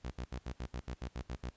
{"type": "tone bursts", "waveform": "sawtooth", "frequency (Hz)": 61.74, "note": "B1", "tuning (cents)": 0, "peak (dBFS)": -34, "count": 11, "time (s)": [0.04, 1.503], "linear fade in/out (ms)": 10, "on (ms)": 73, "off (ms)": 66, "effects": ["pink hiss -68 dBFS RMS until 1.56 s", "resampled to 16000 Hz"]}